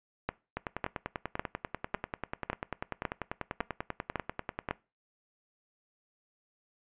two click trains, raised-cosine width 0.5 ms, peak -15 / -18 dBFS, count 9 / 43, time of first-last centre 0.29-4.71 / 0.57-4.688 s, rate 1.81 / 10.2 Hz, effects noise-tail reverb RT60 0.3 s tail -21 dB re dry + resampled to 8000 Hz

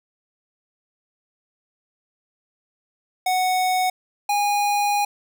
square tone pair in turn, 740 / 820 Hz, F#5 / G#5, 0 / -22 cents, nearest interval major second, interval 178 cents, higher second, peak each -19 dBFS, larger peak neither, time 3.26-3.9 / 4.29-5.05 s, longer second, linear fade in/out 5 ms, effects none

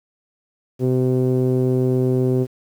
sawtooth tone with low-pass filter, 127.8 Hz, C3, 40 cents flat, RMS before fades -18 dBFS, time 0.79-2.47 s, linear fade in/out 50 ms, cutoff 400 Hz, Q 2.9, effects 8-bit

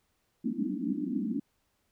pink band-pass noise, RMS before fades -32 dBFS, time 0.44-1.4 s, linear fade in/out 10 ms, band 190 to 320 Hz, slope 96 dB/octave, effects pink hiss -75 dBFS RMS until 1.91 s

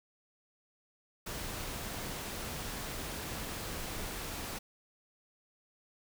pink noise, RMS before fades -40 dBFS, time 1.26-4.59 s, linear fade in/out 10 ms, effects none

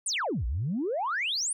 sine exponential two-way sweep, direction down then up, 9880 to 53.3 to 9880 Hz, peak -26 dBFS, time 0.06-1.53 s, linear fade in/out 5 ms, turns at 0.46 s, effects tanh soft clip ceiling -22 dBFS

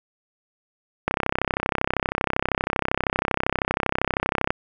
click train, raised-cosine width 0.5 ms, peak -5 dBFS, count 113, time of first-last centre 1.08-4.505 s, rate 32.7 Hz, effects none

